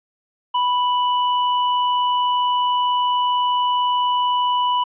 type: tone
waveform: square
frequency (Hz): 987.8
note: B5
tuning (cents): 0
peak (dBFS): -17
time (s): 0.54-4.84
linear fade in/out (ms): 10
effects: resampled to 8000 Hz